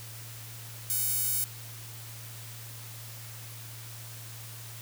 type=tone with high-pass filter; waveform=sawtooth; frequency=748 Hz; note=F#5; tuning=19 cents sharp; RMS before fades=-29 dBFS; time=0.9-1.44 s; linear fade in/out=0 ms; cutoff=11000 Hz; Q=0.79; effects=added 114 Hz sine -44 dBFS peak until 4.81 s + white hiss -46 dBFS RMS until 4.81 s